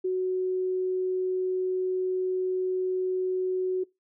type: tone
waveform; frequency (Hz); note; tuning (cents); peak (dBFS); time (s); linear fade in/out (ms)
sine; 370.6; F#4; +3; -24; 0.04-3.84; 10
effects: noise-tail reverb RT60 0.2 s tail -22 dB re dry